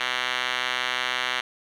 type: tone with band-pass filter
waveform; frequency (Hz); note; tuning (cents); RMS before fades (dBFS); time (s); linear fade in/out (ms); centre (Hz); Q
5% pulse; 125.7; B2; +31; -27; 0-1.41; 5; 2500; 6.9
effects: none